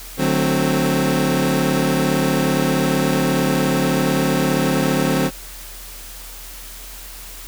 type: chord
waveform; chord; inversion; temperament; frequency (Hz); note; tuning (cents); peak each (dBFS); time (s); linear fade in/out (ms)
25% pulse; D dominant seventh; none; equal with one note detuned; 149.57 / 185 / 220 / 261.6; D3 / F#3 / A3 / C4; +32 / 0 / 0 / 0; -18 / -18 / -22 / -16; 0.17-5.31; 50
effects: added 41 Hz sine -37 dBFS peak until 7.47 s + white hiss -37 dBFS RMS until 7.47 s